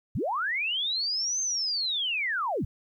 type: linear two-way sweep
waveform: sine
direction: up then down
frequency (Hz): 62.9 to 6350 to 62.9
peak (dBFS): -26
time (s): 0.15-2.65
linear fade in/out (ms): 5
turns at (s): 1.41
effects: 11-bit